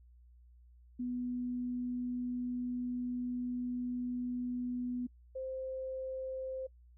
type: tone pair in turn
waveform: sine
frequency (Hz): 246.9 / 523.2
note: B3 / C5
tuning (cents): 0 / 0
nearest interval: octave + minor second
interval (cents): 1300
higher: second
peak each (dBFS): -34 / -37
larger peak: first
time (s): 0.99-5.07 / 5.35-6.67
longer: first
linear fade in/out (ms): 10
effects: noise-tail reverb RT60 0.1 s tail -24 dB re dry + added 60 Hz sine -57 dBFS peak until 6.97 s